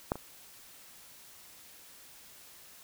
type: clicks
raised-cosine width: 1 ms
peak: -14 / -27 dBFS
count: 2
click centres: 0.119 / 0.156 s
effects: white hiss -54 dBFS RMS until 2.83 s